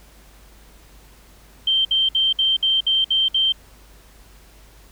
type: tone bursts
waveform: sine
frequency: 3136 Hz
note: G7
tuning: in tune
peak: -15 dBFS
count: 8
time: 1.67-3.523 s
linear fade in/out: 5 ms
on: 180 ms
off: 59 ms
effects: added 50 Hz sine -48 dBFS peak until 4.91 s + pink hiss -51 dBFS RMS until 4.91 s